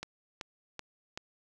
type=click train; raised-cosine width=0.2 ms; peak=-21 dBFS; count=4; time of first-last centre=0.03-1.175 s; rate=2.62 Hz; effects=none